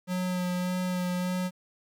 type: tone with vibrato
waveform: square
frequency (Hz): 181.2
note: F#3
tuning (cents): -36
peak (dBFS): -28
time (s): 0.07-1.51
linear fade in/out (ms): 50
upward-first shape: sine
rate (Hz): 1.7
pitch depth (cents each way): 15
effects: 10-bit